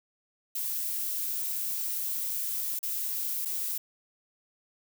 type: noise with dropouts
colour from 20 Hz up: violet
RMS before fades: -32 dBFS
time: 0.55-3.78 s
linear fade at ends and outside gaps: 5 ms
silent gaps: 2.791-2.829 / 3.45-3.455 s
effects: none